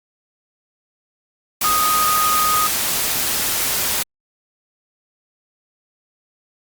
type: tone in noise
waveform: sine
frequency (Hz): 1244.5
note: D#6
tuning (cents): 0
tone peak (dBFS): -16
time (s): 1.64-2.67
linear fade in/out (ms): 5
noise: white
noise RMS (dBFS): -20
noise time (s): 1.61-4.03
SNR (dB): +1
effects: Opus 48 kbps